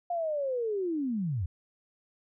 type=linear sweep; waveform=sine; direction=down; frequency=710 to 76.8 Hz; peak=-28 dBFS; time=0.1-1.46 s; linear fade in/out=5 ms; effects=none